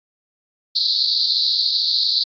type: band-pass noise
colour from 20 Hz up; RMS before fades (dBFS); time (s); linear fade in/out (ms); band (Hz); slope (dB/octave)
pink; -19; 0.75-2.24; 10; 3900 to 4700; 96
effects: AAC 64 kbps